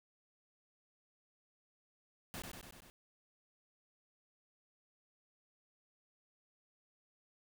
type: noise with echo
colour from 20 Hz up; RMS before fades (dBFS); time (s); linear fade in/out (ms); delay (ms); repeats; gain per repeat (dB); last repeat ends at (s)
pink; -45; 2.34-2.42; 0; 96; 5; -3; 2.9
effects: none